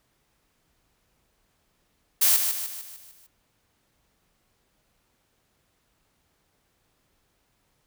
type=noise with echo; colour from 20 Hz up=blue; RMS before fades=-19 dBFS; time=2.21-2.37 s; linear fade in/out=10 ms; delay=150 ms; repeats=6; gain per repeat=-6 dB; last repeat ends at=3.27 s; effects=pink hiss -70 dBFS RMS until 7.86 s